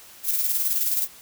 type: noise with tremolo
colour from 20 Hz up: violet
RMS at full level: -22 dBFS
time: 0.23-1.08 s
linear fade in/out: 50 ms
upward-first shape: square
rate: 19 Hz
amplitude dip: 40%
effects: white hiss -47 dBFS RMS until 1.21 s